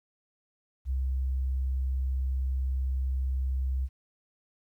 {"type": "tone", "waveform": "sine", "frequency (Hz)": 65.4, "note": "C2", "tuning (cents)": 0, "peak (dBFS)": -26, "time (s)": [0.85, 3.89], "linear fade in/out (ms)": 50, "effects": ["11-bit"]}